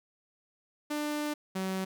sawtooth tone pair in turn, 297.7 / 189.34 Hz, D4 / F#3, +24 / +40 cents, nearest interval minor sixth, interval 784 cents, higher first, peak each -27 dBFS, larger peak neither, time 0.9-1.34 / 1.55-1.85 s, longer first, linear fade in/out 10 ms, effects none

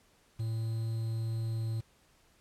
triangle tone with quantisation, 112.6 Hz, A2, 40 cents sharp, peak -29 dBFS, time 0.39-1.81 s, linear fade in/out 10 ms, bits 9, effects pink hiss -66 dBFS RMS until 2.4 s + low-pass 12000 Hz 12 dB/octave

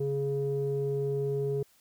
square tone with low-pass filter, 139 Hz, C#3, 5 cents sharp, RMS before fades -30 dBFS, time 0-1.63 s, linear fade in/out 5 ms, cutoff 410 Hz, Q 4.8, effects white hiss -64 dBFS RMS until 1.8 s

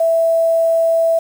sine tone with quantisation, 659.3 Hz, E5, in tune, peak -11 dBFS, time 0-1.19 s, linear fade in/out 5 ms, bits 6, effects none

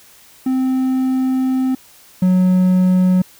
triangle tone pair in turn, 260 / 183.85 Hz, C4 / F#3, -11 / -11 cents, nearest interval tritone, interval 600 cents, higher first, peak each -12 / -8 dBFS, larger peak second, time 0.46-1.75 / 2.22-3.22 s, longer first, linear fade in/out 5 ms, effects white hiss -46 dBFS RMS until 3.39 s

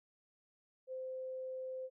sine tone, 518 Hz, C5, 17 cents flat, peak -40 dBFS, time 0.87-1.9 s, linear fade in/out 50 ms, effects none

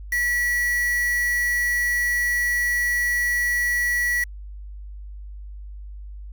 triangle tone with quantisation, 1940 Hz, B6, 31 cents flat, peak -18 dBFS, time 0.12-4.24 s, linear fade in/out 5 ms, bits 5, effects added 50 Hz sine -34 dBFS peak until 6.32 s

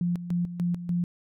sine tone with tremolo, 174.61 Hz, F3, in tune, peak -23 dBFS, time 0.01-1.04 s, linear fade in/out 2 ms, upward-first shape square, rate 3.4 Hz, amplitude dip 70%, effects none

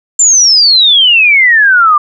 sine exponential sweep, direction down, 7360 to 1169 Hz, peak -3 dBFS, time 0.19-1.98 s, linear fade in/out 5 ms, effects none

